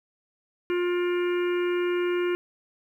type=harmonic tone with a mistuned harmonic; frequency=354 Hz; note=F4; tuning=23 cents sharp; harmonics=1 / 3 / 4 / 5 / 6 / 7 / 8; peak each=-23 / -38 / -37 / -41 / -44 / -40 / -42 dBFS; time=0.7-2.35 s; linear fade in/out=0 ms; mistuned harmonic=7; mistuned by=-71 cents; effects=10-bit